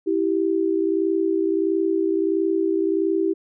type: tone pair together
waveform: sine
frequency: 327.7 / 389.2 Hz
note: E4 / G4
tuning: -10 / -12 cents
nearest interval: minor third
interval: 298 cents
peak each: -21 dBFS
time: 0.06-3.34 s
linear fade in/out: 20 ms
effects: none